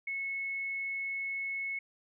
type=tone; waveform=sine; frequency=2194 Hz; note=C#7; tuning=18 cents flat; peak=-33 dBFS; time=0.07-1.79 s; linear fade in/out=5 ms; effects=none